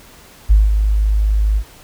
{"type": "tone with ADSR envelope", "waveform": "sine", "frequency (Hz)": 52.2, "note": "G#1", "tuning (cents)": 10, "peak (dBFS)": -4, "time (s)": [0.49, 1.64], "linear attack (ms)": 21, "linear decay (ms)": 180, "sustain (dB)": -7, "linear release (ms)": 73, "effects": ["tanh soft clip ceiling 0 dBFS", "pink hiss -43 dBFS RMS until 1.83 s"]}